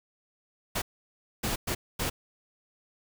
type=noise bursts at uneven times; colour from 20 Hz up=pink; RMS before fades=-30 dBFS; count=4; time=0.75-0.82 / 1.43-1.56 / 1.67-1.75 / 1.99-2.1 s; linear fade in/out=10 ms; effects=none